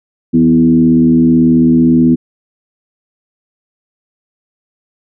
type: tone with frequency modulation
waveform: sine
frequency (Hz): 248.5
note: B3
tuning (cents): +11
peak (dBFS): -5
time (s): 0.33-2.16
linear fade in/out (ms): 20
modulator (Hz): 78.3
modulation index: 0.86
effects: none

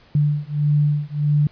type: beating tone pair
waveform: sine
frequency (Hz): 146.83 / 148.43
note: D3 / D3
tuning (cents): 0 / +19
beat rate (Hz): 1.6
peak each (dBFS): -19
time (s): 0.15-1.47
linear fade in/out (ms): 2
effects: pink hiss -52 dBFS RMS until 1.51 s + resampled to 11025 Hz

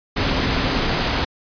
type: tone in noise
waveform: sine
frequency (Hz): 265.2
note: C4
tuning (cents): +23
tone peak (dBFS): -29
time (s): 0.17-0.78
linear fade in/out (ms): 10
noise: pink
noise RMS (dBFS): -20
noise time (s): 0.16-1.25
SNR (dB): -12
effects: resampled to 11025 Hz

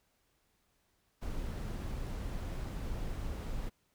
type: noise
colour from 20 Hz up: brown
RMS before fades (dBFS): -38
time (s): 1.21-3.7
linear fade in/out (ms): 20
effects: pink hiss -75 dBFS RMS until 3.94 s

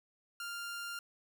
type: tone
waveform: sawtooth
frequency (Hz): 1396.9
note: F6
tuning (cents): 0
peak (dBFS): -36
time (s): 0.4-0.99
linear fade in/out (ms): 2
effects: none

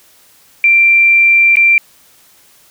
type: tone with dropouts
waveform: sine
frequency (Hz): 2360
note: D7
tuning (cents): +8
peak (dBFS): -5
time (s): 0.64-1.78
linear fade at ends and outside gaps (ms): 1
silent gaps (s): 1.556-1.569
effects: white hiss -47 dBFS RMS until 2.7 s

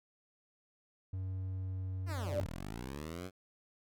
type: tone with pitch glide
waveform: triangle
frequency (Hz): 94 to 93.35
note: F#2 to F#2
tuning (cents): +28 to +16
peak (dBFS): -34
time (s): 1.13-2.46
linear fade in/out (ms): 5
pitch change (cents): -12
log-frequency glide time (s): 1.47-2.33
type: linear two-way sweep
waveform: 10% pulse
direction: down then up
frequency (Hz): 361.1 to 35.17 to 95.8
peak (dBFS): -33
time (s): 2.06-3.31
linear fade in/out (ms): 50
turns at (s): 2.44
type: tone with exponential growth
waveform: sine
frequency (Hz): 588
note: D5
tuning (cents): +2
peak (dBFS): -29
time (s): 2.08-2.4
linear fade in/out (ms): 0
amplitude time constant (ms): 68
effects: none

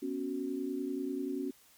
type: chord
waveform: sine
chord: B suspended second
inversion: none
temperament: equal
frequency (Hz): 246.9 / 277.2 / 370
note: B3 / C#4 / F#4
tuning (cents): 0 / 0 / 0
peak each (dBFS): -40 / -35 / -38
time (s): 0.02-1.51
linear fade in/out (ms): 10
effects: white hiss -62 dBFS RMS until 1.77 s + MP3 96 kbps

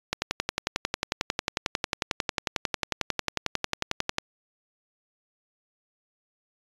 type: click train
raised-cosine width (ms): 0.2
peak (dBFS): -7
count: 46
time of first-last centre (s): 0.13-4.184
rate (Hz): 11.1
effects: resampled to 24000 Hz

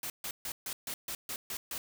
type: noise bursts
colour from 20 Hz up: white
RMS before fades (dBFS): -38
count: 9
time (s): 0.03-1.78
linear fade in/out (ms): 2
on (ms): 70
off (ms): 140
effects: none

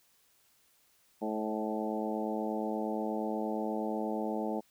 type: harmonic tone with a mistuned harmonic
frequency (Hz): 108.4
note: A2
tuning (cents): -25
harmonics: 2 / 3 / 4 / 5 / 6 / 7 / 8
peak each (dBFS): -36 / -38 / -39 / -40 / -41 / -41 / -42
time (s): 1.21-4.61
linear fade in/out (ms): 20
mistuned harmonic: 6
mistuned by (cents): -23
effects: white hiss -68 dBFS RMS until 4.7 s

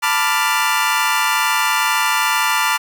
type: chord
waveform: 25% pulse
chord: B half-diminished seventh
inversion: third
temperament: equal with one note detuned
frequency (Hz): 885.6 / 987.8 / 1174.7 / 1396.9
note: A5 / B5 / D6 / F6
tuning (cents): +11 / 0 / 0 / 0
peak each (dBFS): -17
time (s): 0.02-2.78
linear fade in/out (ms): 20
effects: none

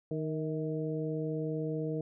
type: harmonic tone with a mistuned harmonic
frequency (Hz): 155.6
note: D#3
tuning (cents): 0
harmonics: 1 / 2 / 3 / 4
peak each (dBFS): -35 / -37 / -36 / -44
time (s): 0.11-2.01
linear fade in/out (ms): 2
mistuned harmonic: 4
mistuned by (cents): +47
effects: none

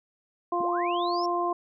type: harmonic tone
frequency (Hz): 349.2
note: F4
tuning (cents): 0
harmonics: 1 / 2 / 3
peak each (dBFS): -29 / -29 / -28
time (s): 0.52-1.53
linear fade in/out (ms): 5
type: linear sweep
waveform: sine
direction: up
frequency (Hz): 138.59 to 5530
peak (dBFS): -36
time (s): 0.6-1.26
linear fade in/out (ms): 5
effects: none

